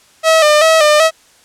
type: tone with vibrato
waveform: sawtooth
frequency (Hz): 622.3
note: D#5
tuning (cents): 0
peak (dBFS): -3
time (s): 0.23-1.11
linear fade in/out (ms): 50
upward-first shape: square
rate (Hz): 2.6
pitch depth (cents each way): 59
effects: white hiss -48 dBFS RMS until 1.44 s + low-pass 9000 Hz 12 dB/octave